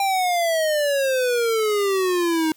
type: exponential sweep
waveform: square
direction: down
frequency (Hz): 798 to 311.1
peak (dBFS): -19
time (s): 0-2.52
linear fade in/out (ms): 2
effects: white hiss -56 dBFS RMS until 2.56 s